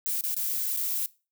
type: noise with dropouts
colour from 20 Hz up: violet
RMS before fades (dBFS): -29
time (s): 0.06-1.06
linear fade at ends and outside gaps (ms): 0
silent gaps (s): 0.21-0.238 / 0.344-0.365 / 0.765-0.772
effects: noise-tail reverb RT60 0.3 s tail -20 dB re dry